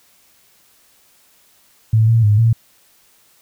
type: tone with pitch steps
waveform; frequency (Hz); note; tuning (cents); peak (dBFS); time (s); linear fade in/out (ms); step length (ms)
sine; 110.6 / 114.4 / 104.5 / 114.3; A2 / A#2 / G#2 / A#2; +9 / -32 / +11 / -34; -9; 1.93-2.53; 5; 150
effects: white hiss -54 dBFS RMS until 3.41 s